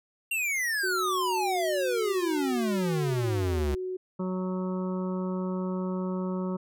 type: exponential sweep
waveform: square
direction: down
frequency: 2794 to 67 Hz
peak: -27 dBFS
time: 0.31-3.75 s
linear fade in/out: 5 ms
type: tone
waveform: sine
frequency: 370 Hz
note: F#4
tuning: in tune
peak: -30 dBFS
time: 0.83-3.97 s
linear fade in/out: 10 ms
type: harmonic tone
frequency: 185 Hz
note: F#3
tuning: in tune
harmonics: 1 / 2 / 3 / 5 / 6 / 7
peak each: -29 / -35 / -39 / -43 / -45 / -46 dBFS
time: 4.19-6.57 s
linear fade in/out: 10 ms
effects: none